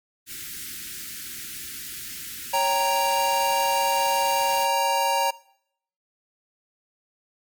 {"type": "band-stop noise", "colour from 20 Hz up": "white", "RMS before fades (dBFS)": -36, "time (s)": [0.26, 4.68], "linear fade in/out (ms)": 50, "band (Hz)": [370, 1400], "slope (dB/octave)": 48}
{"type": "chord", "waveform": "square", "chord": "G diminished", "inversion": "second", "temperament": "equal", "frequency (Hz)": [554.4, 784, 932.3], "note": ["Db5", "G5", "Bb5"], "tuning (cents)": [0, 0, 0], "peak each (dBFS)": [-28, -28, -22], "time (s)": [2.53, 5.31], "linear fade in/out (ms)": 10}
{"effects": ["noise-tail reverb RT60 0.7 s tail -21 dB re dry", "MP3 96 kbps"]}